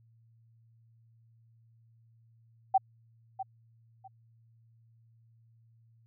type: tone with echo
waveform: sine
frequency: 768 Hz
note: G5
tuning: 36 cents flat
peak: -19 dBFS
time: 2.74-2.78 s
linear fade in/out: 10 ms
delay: 650 ms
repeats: 2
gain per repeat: -13 dB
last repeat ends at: 4.08 s
effects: added 114 Hz sine -60 dBFS peak until 6.06 s